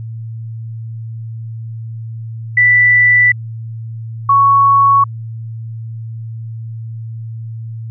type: tone pair in turn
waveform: sine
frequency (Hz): 1975.5 / 1111.9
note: B6 / C#6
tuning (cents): 0 / +5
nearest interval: minor seventh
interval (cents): 995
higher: first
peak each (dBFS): -6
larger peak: neither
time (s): 2.57-3.32 / 4.29-5.04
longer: neither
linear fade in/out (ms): 5
effects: added 113 Hz sine -23 dBFS peak until 7.9 s